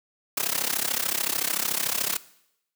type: noise with amplitude modulation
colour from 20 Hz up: white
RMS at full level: -23 dBFS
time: 0.37-2.17 s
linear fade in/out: 5 ms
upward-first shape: sine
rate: 33.6 Hz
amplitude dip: 90%
effects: noise-tail reverb RT60 0.8 s tail -19 dB re dry + high-pass 150 Hz 12 dB/octave

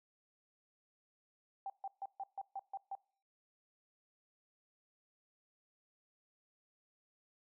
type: tone bursts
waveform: sine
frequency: 784 Hz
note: G5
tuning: in tune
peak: -39 dBFS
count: 8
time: 1.66-2.952 s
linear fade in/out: 2 ms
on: 39 ms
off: 140 ms
effects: noise-tail reverb RT60 0.5 s tail -24 dB re dry

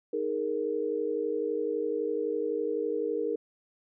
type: chord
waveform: sine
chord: D# suspended fourth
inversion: none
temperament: just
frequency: 311.1 / 414.8 / 466.7 Hz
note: D#4 / G#4 / A#4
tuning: 0 / -2 / +2 cents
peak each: -35 / -32 / -30 dBFS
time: 0.13-3.36 s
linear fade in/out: 5 ms
effects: none

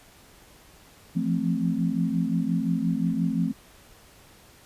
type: chord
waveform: sine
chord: F major seventh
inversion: third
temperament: equal with one note detuned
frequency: 168.86 / 174.61 / 220 / 261.6 Hz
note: E3 / F3 / A3 / C4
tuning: +42 / 0 / 0 / 0 cents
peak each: -28 dBFS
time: 1.15-3.53 s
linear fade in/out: 20 ms
effects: pink hiss -53 dBFS RMS until 4.65 s + resampled to 32000 Hz

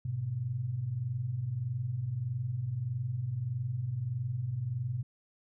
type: tone pair together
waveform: sine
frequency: 103.83 / 125.45 Hz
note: G#2 / B2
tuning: 0 / +28 cents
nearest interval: minor third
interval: 328 cents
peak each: -38 / -32 dBFS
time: 0.05-5.03 s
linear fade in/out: 5 ms
effects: none

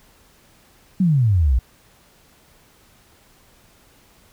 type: exponential sweep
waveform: sine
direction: down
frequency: 196 to 56.8 Hz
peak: -13 dBFS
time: 1-1.59 s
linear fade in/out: 5 ms
effects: pink hiss -54 dBFS RMS until 4.32 s

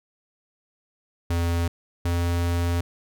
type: tone pair in turn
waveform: square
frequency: 85.2 / 86.19 Hz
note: F2 / F2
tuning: -42 / -22 cents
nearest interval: unison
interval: 20 cents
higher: second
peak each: -22 dBFS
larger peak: neither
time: 1.3-1.68 / 2.05-2.81 s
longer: second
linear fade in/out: 5 ms
effects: none

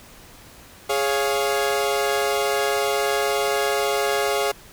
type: chord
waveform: sawtooth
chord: Db major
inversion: second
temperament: equal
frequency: 415.3 / 554.4 / 698.5 Hz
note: Ab4 / Db5 / F5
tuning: 0 / 0 / 0 cents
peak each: -19 / -21 / -22 dBFS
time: 0.89-4.52 s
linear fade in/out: 10 ms
effects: pink hiss -46 dBFS RMS until 4.72 s

